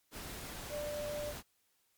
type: tone in noise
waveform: sine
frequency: 591 Hz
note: D5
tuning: 11 cents sharp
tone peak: -37 dBFS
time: 0.69-1.34 s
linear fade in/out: 50 ms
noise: pink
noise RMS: -45 dBFS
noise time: 0.11-1.43 s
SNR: +5 dB
effects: white hiss -75 dBFS RMS until 1.97 s + MP3 96 kbps